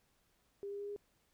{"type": "tone with pitch steps", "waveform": "sine", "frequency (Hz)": [400.9, 403.7, 406.5, 409.3], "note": ["G4", "G#4", "G#4", "G#4"], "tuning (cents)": [39, -49, -37, -25], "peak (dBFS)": -40, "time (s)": [0.63, 0.962], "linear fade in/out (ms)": 0, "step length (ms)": 83, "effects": ["pink hiss -75 dBFS RMS until 1.33 s"]}